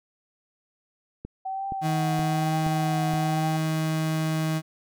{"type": "click train", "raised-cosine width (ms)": 3, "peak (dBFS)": -22, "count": 5, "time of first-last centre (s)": [1.25, 3.137], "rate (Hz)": 2.12}
{"type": "tone with vibrato", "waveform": "sine", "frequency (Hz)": 760, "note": "F#5", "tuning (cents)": 46, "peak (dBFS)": -28, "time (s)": [1.45, 3.57], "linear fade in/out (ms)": 10, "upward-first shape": "triangle", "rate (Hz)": 1.1, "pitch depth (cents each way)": 59}
{"type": "tone", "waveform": "35% pulse", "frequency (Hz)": 158.2, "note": "D#3", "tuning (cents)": 29, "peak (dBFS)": -22, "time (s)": [1.81, 4.62], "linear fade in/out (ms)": 50}
{"effects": []}